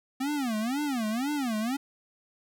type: tone with vibrato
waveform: square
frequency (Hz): 252.1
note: B3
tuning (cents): +36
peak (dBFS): -28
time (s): 0.2-1.77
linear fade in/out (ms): 10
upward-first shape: sine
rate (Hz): 2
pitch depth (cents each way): 290
effects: none